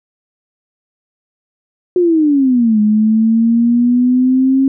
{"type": "exponential two-way sweep", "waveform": "sine", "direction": "down then up", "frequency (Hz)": [365.6, 210, 270.7], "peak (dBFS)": -8, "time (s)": [1.96, 4.68], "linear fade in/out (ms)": 2, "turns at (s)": 2.8, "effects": []}